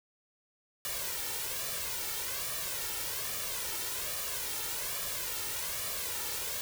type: noise with flanger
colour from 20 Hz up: white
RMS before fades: -36 dBFS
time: 0.85-6.61 s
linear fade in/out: 0 ms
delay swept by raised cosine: 1.7 to 2.24 ms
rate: 1.2 Hz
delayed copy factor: +0.65
effects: none